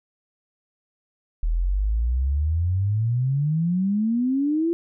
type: exponential sweep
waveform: sine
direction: up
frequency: 38.89 to 344.6 Hz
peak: -19 dBFS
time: 1.43-4.73 s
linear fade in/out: 0 ms
effects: none